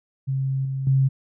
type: tone with level steps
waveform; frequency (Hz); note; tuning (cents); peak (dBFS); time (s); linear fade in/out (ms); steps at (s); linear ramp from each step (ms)
sine; 134.3; C3; +46; -21 / -24 / -15; 0.27-1.09; 20; 0.65 / 0.87; 2
effects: none